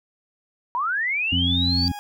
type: linear sweep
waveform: sine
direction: up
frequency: 933 to 4695 Hz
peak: -21 dBFS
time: 0.75-1.88 s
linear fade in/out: 0 ms
type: tone with exponential growth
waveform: 40% pulse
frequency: 824 Hz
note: G#5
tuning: 14 cents flat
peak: -31 dBFS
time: 0.88-1.99 s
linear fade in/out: 0 ms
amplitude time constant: 240 ms
type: harmonic tone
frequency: 87.8 Hz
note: F2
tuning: 10 cents sharp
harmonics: 1 / 2 / 3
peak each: -23 / -28 / -25 dBFS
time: 1.32-1.92 s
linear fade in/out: 5 ms
effects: none